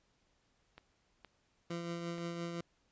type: click train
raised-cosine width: 0.3 ms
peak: -35 dBFS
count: 4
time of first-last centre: 0.78-2.182 s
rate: 2.14 Hz
type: tone with tremolo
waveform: 20% pulse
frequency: 170.4 Hz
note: F3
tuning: 42 cents flat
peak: -32 dBFS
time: 1.7-2.61 s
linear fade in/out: 5 ms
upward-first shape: triangle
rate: 5.8 Hz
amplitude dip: 40%
effects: pink hiss -75 dBFS RMS until 2.91 s + resampled to 16000 Hz